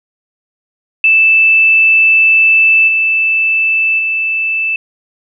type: tone with level steps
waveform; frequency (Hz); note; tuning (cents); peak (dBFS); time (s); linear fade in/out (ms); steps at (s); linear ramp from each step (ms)
sine; 2639; E7; +1; -5 / -9 / -12; 1.04-4.76; 2; 2.87 / 3.98; 20
effects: none